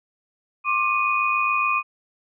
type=tone cluster; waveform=sine; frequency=1072 / 1179 / 2481 Hz; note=C6 / D6 / D#7; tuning=+42 / +6 / -6 cents; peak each=-25 / -23 / -22 dBFS; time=0.64-1.83 s; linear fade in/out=50 ms; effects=none